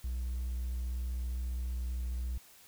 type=tone with vibrato; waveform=triangle; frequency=61.6 Hz; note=B1; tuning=4 cents flat; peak=-30 dBFS; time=0.04-2.38 s; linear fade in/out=5 ms; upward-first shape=sine; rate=15 Hz; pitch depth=12 cents each way; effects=tanh soft clip ceiling -27 dBFS + white hiss -58 dBFS RMS until 2.67 s